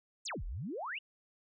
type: exponential two-way sweep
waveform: sine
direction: down then up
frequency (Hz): 8870 to 32.85 to 3059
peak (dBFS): -37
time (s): 0.25-0.99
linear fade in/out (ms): 10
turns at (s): 0.44
effects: none